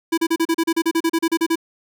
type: tone bursts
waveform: square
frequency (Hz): 329.6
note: E4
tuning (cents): 0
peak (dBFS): -16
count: 16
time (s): 0.12-1.557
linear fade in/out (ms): 10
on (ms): 57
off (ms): 35
effects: none